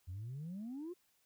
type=exponential sweep; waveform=sine; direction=up; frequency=84.5 to 370 Hz; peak=-40 dBFS; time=0.07-0.94 s; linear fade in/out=20 ms; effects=tanh soft clip ceiling -39 dBFS + white hiss -75 dBFS RMS until 1.25 s